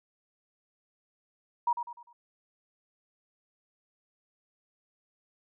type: tone with echo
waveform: sine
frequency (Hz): 952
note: A#5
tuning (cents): +36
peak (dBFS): -23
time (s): 1.67-1.73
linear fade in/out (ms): 5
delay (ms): 100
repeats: 4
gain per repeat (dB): -8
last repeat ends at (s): 2.13
effects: none